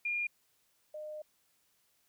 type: tone pair in turn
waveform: sine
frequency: 2415 / 609.9 Hz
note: D7 / D#5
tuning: +48 / -35 cents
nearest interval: 2 octaves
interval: 2383 cents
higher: first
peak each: -31 / -40 dBFS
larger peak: first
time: 0.05-0.27 / 0.94-1.22 s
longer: second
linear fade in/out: 5 ms
effects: white hiss -73 dBFS RMS until 2.08 s